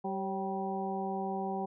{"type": "harmonic tone with a mistuned harmonic", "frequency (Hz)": 193.3, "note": "G3", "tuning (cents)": -24, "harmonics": [1, 2, 3, 4, 5], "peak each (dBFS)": [-37, -38, -44, -36, -44], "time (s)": [0.04, 1.66], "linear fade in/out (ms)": 10, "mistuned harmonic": 3, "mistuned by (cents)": -78, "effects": []}